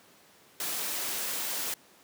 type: noise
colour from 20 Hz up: white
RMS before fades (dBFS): -33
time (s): 0.6-1.74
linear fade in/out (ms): 2
effects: pink hiss -58 dBFS RMS until 2.03 s + high-pass 200 Hz 12 dB/octave